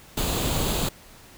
pink noise with comb filter, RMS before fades -25 dBFS, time 0.17-0.89 s, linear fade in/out 5 ms, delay 0.27 ms, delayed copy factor +0.5, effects pink hiss -49 dBFS RMS until 1.37 s

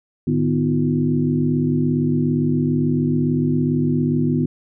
sine tone cluster, 107.4 / 152.3 / 249.4 / 316.4 / 354.1 Hz, A2 / D#3 / B3 / D#4 / F4, -41 / -37 / +17 / +29 / +24 cents, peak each -28 / -20 / -19 / -27 / -26 dBFS, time 0.27-4.46 s, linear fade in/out 5 ms, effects none

